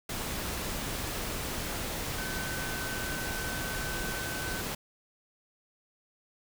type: tone in noise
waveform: sine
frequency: 1524 Hz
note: G6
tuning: 49 cents flat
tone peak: -38 dBFS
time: 2.18-4.61 s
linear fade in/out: 5 ms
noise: pink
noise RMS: -35 dBFS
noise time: 0.09-4.75 s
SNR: -6 dB
effects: none